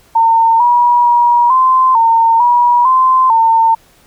sine tone with pitch steps, 909 / 964 / 957 / 1036 / 912 / 965 / 1036 / 905 Hz, A#5 / B5 / A#5 / C6 / A#5 / B5 / C6 / A5, -44 / -42 / +45 / -17 / -38 / -40 / -17 / +48 cents, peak -6 dBFS, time 0.15-3.75 s, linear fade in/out 10 ms, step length 450 ms, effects pink hiss -48 dBFS RMS until 4.06 s

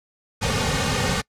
pink noise with comb filter, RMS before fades -22 dBFS, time 0.41-1.22 s, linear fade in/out 20 ms, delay 3 ms, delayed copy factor -1, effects noise-tail reverb RT60 0.1 s tail -24 dB re dry + low-pass 7000 Hz 12 dB/octave

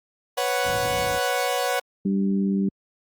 sawtooth chord, B suspended second, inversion none, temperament equal, 493.9 / 554.4 / 740 Hz, B4 / C#5 / F#5, 0 / 0 / 0 cents, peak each -23 / -23 / -22 dBFS, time 0.37-1.8 s, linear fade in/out 10 ms
white low-pass noise, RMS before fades -34 dBFS, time 0.63-1.2 s, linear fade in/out 50 ms, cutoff 140 Hz, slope 12 dB/octave
harmonic tone, 98 Hz, G2, in tune, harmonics 2 / 3 / 4, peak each -20 / -30 / -32 dBFS, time 2.05-2.69 s, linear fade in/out 5 ms
effects high-pass 60 Hz 12 dB/octave + Opus 48 kbps

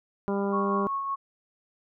harmonic tone, 199.1 Hz, G3, 27 cents sharp, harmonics 1 / 2 / 3 / 4 / 5 / 6 / 7, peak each -28 / -29 / -35 / -38 / -36 / -43 / -43 dBFS, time 0.28-0.87 s, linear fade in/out 0 ms
sine tone with tremolo, 1100 Hz, C#6, 14 cents flat, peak -26 dBFS, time 0.52-1.16 s, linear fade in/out 20 ms, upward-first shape sine, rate 5.3 Hz, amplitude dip 35%
effects none

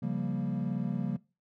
triangle chord, G half-diminished seventh, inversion second, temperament equal, 138.59 / 174.61 / 196 / 233.1 Hz, Db3 / F3 / G3 / Bb3, 0 / 0 / 0 / 0 cents, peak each -33 dBFS, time 0.02-1.17 s, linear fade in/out 10 ms, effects noise-tail reverb RT60 0.3 s tail -22 dB re dry + tanh soft clip ceiling -17 dBFS

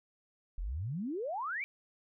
sine exponential sweep, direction up, 37.76 to 2391 Hz, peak -34 dBFS, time 0.58-1.64 s, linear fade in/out 0 ms, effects none

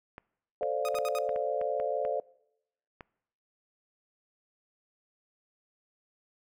clicks, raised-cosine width 0.5 ms, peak -28 dBFS, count 10, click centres 0.181 / 0.631 / 0.945 / 0.987 / 1.292 / 1.361 / 1.614 / 1.8 / 2.051 / 3.008 s
sine chord, D minor seventh, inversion second, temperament equal, 440 / 523.3 / 587.3 / 698.5 Hz, A4 / C5 / D5 / F5, 0 / 0 / 0 / 0 cents, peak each -35 / -33 / -32 / -35 dBFS, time 0.61-2.2 s, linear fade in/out 2 ms
sawtooth tone bursts, 1244.5 Hz, D#6, in tune, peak -31 dBFS, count 4, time 0.85-1.186 s, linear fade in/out 0 ms, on 36 ms, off 64 ms
effects noise-tail reverb RT60 0.8 s tail -23 dB re dry

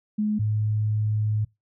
sine tone pair in turn, 211.5 / 106.95 Hz, G#3 / A2, +32 / -49 cents, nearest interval octave, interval 1181 cents, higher first, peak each -21 dBFS, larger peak neither, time 0.18-0.39 / 0.39-1.45 s, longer second, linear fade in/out 10 ms, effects noise-tail reverb RT60 0.2 s tail -23 dB re dry

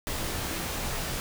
pink noise with comb filter, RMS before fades -32 dBFS, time 0.07-1.2 s, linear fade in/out 0 ms, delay 20 ms, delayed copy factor -0.6, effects none

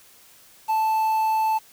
triangle tone with quantisation, 878 Hz, A5, 4 cents flat, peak -17 dBFS, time 0.68-1.59 s, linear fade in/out 20 ms, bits 7, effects white hiss -52 dBFS RMS until 1.72 s

